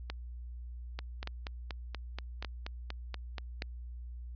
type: two click trains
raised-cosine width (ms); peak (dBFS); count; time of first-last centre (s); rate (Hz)
0.2; -20 / -21; 4 / 12; 0.1-3.621 / 0.99-3.622; 0.852 / 4.18
effects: added 60 Hz sine -41 dBFS peak until 4.35 s + resampled to 11025 Hz